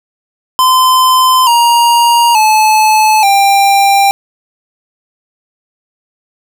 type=tone with pitch steps; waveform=square; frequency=1028 / 942.7 / 864.4 / 792.7 Hz; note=C6 / A#5 / A5 / G5; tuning=-31 / +19 / -31 / +19 cents; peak=-6 dBFS; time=0.59-4.11 s; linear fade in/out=0 ms; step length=880 ms; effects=none